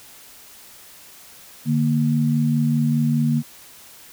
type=tone pair together; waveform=sine; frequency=148.16 / 233.1 Hz; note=D3 / A#3; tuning=+16 / 0 cents; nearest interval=minor sixth; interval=784 cents; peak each=-19 dBFS; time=1.65-3.43 s; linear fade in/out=50 ms; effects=white hiss -45 dBFS RMS until 4.12 s